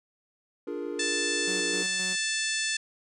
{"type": "chord", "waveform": "triangle", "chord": "Bb dominant seventh", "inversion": "first", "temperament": "equal", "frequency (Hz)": [293.7, 349.2, 415.3, 466.2], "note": ["D4", "F4", "Ab4", "Bb4"], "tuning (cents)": [0, 0, 0, 0], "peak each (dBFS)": -35, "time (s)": [0.67, 1.83], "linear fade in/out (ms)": 5}
{"type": "harmonic tone", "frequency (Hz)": 880, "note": "A5", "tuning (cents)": 0, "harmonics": [2, 3, 4, 5, 6, 7, 8, 9, 10], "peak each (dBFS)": [-32, -34, -35, -36, -37, -37, -38, -39, -39], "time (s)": [0.99, 2.77], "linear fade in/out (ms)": 5}
{"type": "tone with tremolo", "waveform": "sawtooth", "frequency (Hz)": 185, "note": "F#3", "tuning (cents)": 0, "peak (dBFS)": -34, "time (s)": [1.47, 2.16], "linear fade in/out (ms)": 10, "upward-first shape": "square", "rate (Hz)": 3.8, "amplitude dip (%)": 50}
{"effects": []}